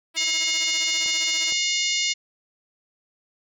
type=tone with tremolo; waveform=5% pulse; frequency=326.5 Hz; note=E4; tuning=17 cents flat; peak=-25 dBFS; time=0.14-1.53 s; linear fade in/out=20 ms; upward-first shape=sine; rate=15 Hz; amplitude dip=70%
type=harmonic tone; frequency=717 Hz; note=F5; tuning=45 cents sharp; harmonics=3 / 4 / 5 / 6 / 7 / 8 / 9 / 10; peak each=-27 / -28 / -29 / -30 / -30 / -31 / -32 / -32 dBFS; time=0.16-2.14 s; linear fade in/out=20 ms
type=clicks; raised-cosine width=1 ms; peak=-27 dBFS; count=2; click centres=1.061 / 1.523 s
effects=none